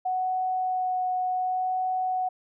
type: tone with vibrato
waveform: sine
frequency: 740 Hz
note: F#5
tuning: in tune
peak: -24 dBFS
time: 0.05-2.29 s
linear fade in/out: 10 ms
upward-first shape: sine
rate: 0.68 Hz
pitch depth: 9 cents each way
effects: none